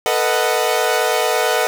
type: chord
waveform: sawtooth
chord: B dominant seventh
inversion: third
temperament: equal with one note detuned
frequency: 444.9 / 493.9 / 622.3 / 740 Hz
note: A4 / B4 / D#5 / F#5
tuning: +19 / 0 / 0 / 0 cents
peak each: -17 dBFS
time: 0.06-1.67 s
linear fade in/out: 0 ms
effects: none

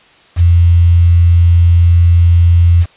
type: tone with quantisation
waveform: sine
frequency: 85.8 Hz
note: F2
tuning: 30 cents flat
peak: -4 dBFS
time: 0.36-2.86 s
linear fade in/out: 50 ms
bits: 5
effects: white hiss -45 dBFS RMS until 2.96 s + resampled to 8000 Hz

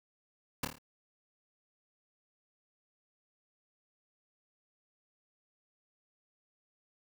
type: noise with echo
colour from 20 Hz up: pink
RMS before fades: -32 dBFS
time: 0.63-0.65 s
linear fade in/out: 5 ms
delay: 27 ms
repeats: 5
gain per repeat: -5 dB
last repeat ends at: 0.785 s
effects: none

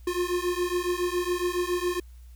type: beating tone pair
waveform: square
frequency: 352 / 359.2 Hz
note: F4 / F4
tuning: +14 / +49 cents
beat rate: 7.2 Hz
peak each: -29 dBFS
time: 0.07-2 s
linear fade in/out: 5 ms
effects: added 60 Hz sine -44 dBFS peak until 2.35 s + white hiss -64 dBFS RMS until 2.35 s

